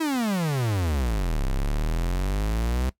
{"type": "exponential two-way sweep", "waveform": "45% pulse", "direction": "down then up", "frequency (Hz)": [330.5, 32.04, 65.4], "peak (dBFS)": -22, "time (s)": [0, 2.9], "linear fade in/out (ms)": 10, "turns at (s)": 1.46, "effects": ["noise-tail reverb RT60 0.1 s tail -19 dB re dry", "MP3 96 kbps"]}